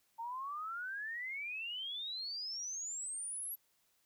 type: exponential sweep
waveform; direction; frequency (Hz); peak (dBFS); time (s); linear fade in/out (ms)
sine; up; 897 to 11730; -39; 0.18-3.56; 20
effects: white hiss -75 dBFS RMS until 4.05 s